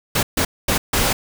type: noise bursts at uneven times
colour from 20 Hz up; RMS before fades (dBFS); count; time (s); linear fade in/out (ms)
pink; -18; 4; 0.15-0.23 / 0.37-0.45 / 0.68-0.78 / 0.93-1.13; 5
effects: none